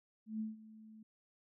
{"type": "tone with ADSR envelope", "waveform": "sine", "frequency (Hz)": 218.2, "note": "A3", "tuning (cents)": -14, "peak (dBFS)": -35, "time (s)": [0.26, 1.03], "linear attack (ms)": 140, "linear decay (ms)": 160, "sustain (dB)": -18, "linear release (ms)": 5, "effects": []}